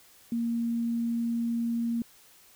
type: tone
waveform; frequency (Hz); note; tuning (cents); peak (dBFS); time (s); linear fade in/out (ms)
sine; 233.1; A#3; 0; -26; 0.32-2.02; 2
effects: white hiss -57 dBFS RMS until 2.55 s